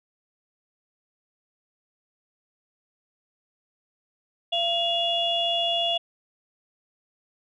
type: tone cluster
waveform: sine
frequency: 681 / 2843 / 3403 Hz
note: F5 / F7 / G#7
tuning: -44 / +30 / +41 cents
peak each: -26 dBFS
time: 4.52-5.98 s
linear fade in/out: 10 ms
effects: tanh soft clip ceiling -12 dBFS